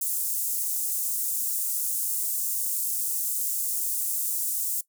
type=high-pass noise; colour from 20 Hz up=pink; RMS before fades=-28 dBFS; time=0.01-4.81 s; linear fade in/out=5 ms; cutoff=8200 Hz; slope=24 dB/octave; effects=noise-tail reverb RT60 0.1 s tail -18 dB re dry